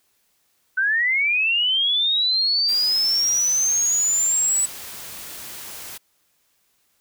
sine linear sweep, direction up, 1500 to 7950 Hz, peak -17 dBFS, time 0.77-4.66 s, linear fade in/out 10 ms
white noise, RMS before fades -36 dBFS, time 2.68-5.98 s, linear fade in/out 10 ms
effects white hiss -66 dBFS RMS until 7 s

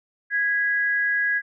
sine tone pair together, 1655.3 / 1975.5 Hz, G#6 / B6, -6 / 0 cents, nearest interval minor third, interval 306 cents, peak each -20 / -28 dBFS, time 0.3-1.42 s, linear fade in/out 50 ms, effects none

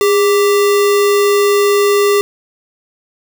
sine tone with sample-and-hold, 407.8 Hz, G#4, 32 cents flat, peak -8 dBFS, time 0.01-2.21 s, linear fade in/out 0 ms, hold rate 1575 Hz, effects none

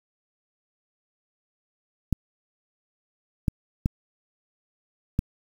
clicks, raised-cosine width 5 ms, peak -9 dBFS, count 4, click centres 2.127 / 3.482 / 3.859 / 5.191 s, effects 7-bit

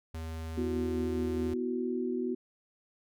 square tone, 80.7 Hz, E2, 36 cents flat, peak -37 dBFS, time 0.14-1.54 s, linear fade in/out 5 ms
sine chord, B suspended fourth, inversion none, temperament just, 246.9 / 329.3 / 370.4 Hz, B3 / E4 / F#4, 0 / -2 / +2 cents, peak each -33 / -39 / -33 dBFS, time 0.57-2.35 s, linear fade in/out 10 ms
effects none

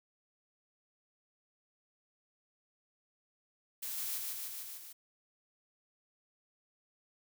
blue noise with echo, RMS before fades -40 dBFS, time 3.82-4.18 s, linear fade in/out 10 ms, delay 150 ms, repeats 5, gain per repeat -2 dB, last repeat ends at 4.93 s, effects none

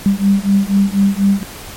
sine beating tone pair, 196 / 200.1 Hz, G3 / G3, 0 / +36 cents, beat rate 4.1 Hz, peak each -13 dBFS, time 0.06-1.43 s, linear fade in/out 0 ms, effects pink hiss -32 dBFS RMS until 1.76 s + MP3 64 kbps

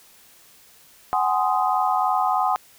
sine chord, Ab dominant seventh, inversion third, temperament just, 747.5 / 830.6 / 1038.3 / 1245.9 Hz, Gb5 / Ab5 / C6 / Eb6, +17 / 0 / -14 / +2 cents, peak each -22 / -24 / -25 / -25 dBFS, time 1.13-2.56 s, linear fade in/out 0 ms, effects white hiss -52 dBFS RMS until 2.78 s

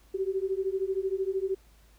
sine beating tone pair, 377.1 / 390.1 Hz, F#4 / G4, +33 / -8 cents, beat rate 13 Hz, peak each -30 dBFS, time 0.14-1.55 s, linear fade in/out 10 ms, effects added 53 Hz sine -57 dBFS peak until 1.98 s + pink hiss -63 dBFS RMS until 1.98 s

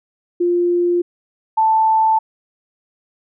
sine tone pair in turn, 350 / 881.9 Hz, F4 / A5, +4 / +4 cents, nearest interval octave + major third, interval 1600 cents, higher second, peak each -13 / -11 dBFS, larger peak second, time 0.4-1.02 / 1.57-2.19 s, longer neither, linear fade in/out 10 ms, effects none

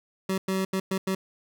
25% pulse tone bursts at uneven times, 190.2 Hz, F#3, 48 cents sharp, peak -21 dBFS, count 5, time 0.29-0.38 / 0.48-0.65 / 0.73-0.8 / 0.91-0.98 / 1.07-1.15 s, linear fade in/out 5 ms, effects none

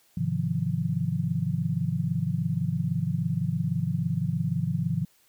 sine chord, F minor seventh, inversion first, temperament just, 104.77 / 130.96 / 157.15 / 174.61 Hz, Ab2 / C3 / Eb3 / F3, +16 / +2 / +18 / 0 cents, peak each -33 / -30 / -29 / -29 dBFS, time 0.17-5.05 s, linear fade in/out 5 ms, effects white hiss -63 dBFS RMS until 5.28 s

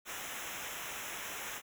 pink noise with comb filter, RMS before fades -42 dBFS, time 0.05-1.62 s, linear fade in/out 50 ms, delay 0.22 ms, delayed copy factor -0.9, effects none

